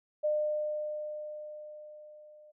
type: tone with level ramp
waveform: sine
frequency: 604 Hz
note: D5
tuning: 48 cents sharp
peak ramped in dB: -25 to -53 dBFS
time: 0.23-2.52 s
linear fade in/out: 20 ms
effects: none